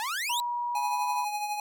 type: exponential sweep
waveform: sawtooth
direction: up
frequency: 827 to 4000 Hz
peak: -26 dBFS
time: 0-0.4 s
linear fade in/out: 0 ms
type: tone with pitch glide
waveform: sine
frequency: 961 to 983.5 Hz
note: B5 to B5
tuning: -48 to -7 cents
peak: -28 dBFS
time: 0.29-1.25 s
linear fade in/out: 10 ms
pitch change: +41 cents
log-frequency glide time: 0.7-1.01 s
type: tone with tremolo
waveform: square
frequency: 834 Hz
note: G#5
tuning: 7 cents sharp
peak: -28 dBFS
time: 0.75-1.6 s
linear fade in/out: 2 ms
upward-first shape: triangle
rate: 12 Hz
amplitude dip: 55%
effects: none